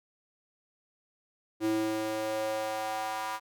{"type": "tone with high-pass filter sweep", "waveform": "square", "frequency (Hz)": 108.9, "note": "A2", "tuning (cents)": -17, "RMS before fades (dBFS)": -32, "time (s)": [1.6, 3.4], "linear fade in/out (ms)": 50, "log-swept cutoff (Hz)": [310, 990], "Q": 3.4, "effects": []}